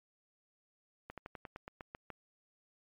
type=slowing click train; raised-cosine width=0.5 ms; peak=-29 dBFS; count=10; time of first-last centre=1.1-2.103 s; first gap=77 ms; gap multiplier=1.09; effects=MP3 64 kbps

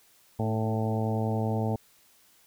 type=harmonic tone with a mistuned harmonic; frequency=110.4 Hz; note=A2; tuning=6 cents sharp; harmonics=1 / 2 / 3 / 4 / 5 / 6 / 7 / 8; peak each=-28 / -31 / -39 / -35 / -38 / -38 / -37 / -41 dBFS; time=0.39-1.76 s; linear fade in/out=5 ms; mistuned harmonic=3; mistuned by=-25 cents; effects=white hiss -61 dBFS RMS until 2.46 s

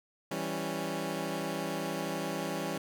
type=chord; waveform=15% pulse; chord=C# diminished; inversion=first; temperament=equal; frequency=164.81 / 196 / 277.2 Hz; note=E3 / G3 / C#4; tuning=0 / 0 / 0 cents; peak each=-31 dBFS; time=0.31-2.78 s; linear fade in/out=5 ms; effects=none

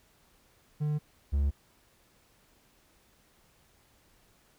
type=tone pair in turn; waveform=triangle; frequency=150 / 70.79 Hz; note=D3 / C#2; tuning=+37 / +37 cents; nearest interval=octave + minor second; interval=1300 cents; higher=first; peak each=-25 / -22 dBFS; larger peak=second; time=0.8-0.99 / 1.32-1.51 s; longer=neither; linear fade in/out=20 ms; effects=pink hiss -65 dBFS RMS until 4.58 s

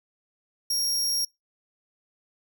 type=tone; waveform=sawtooth; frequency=5588 Hz; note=F8; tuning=in tune; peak=-21 dBFS; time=0.7-1.25 s; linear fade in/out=5 ms; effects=noise-tail reverb RT60 0.2 s tail -26 dB re dry

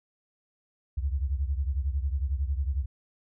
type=beating tone pair; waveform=sine; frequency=66.2 / 77.2 Hz; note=C2 / D#2; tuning=+21 / -13 cents; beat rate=11 Hz; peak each=-27 / -31 dBFS; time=0.97-2.86 s; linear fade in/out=10 ms; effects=none

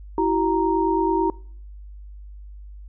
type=tone cluster; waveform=sine; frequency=330.3 / 379.5 / 932 Hz; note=E4 / F#4 / A#5; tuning=+4 / +44 / -1 cents; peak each=-22 dBFS; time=0.18-1.3 s; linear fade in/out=2 ms; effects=noise-tail reverb RT60 0.6 s tail -25 dB re dry + added 50 Hz sine -37 dBFS peak until 2.88 s

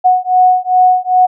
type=beating tone pair; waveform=sine; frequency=734 / 736.5 Hz; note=F#5 / F#5; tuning=-14 / -8 cents; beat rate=2.5 Hz; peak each=-10 dBFS; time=0.04-1.27 s; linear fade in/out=20 ms; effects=none

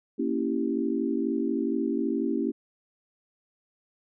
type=chord; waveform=sine; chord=A# diminished seventh; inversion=none; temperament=equal; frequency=233.1 / 277.2 / 329.6 / 392 Hz; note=A#3 / C#4 / E4 / G4; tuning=0 / 0 / 0 / 0 cents; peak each=-30 / -29 / -30 / -32 dBFS; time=0.18-2.52 s; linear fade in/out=20 ms; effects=none

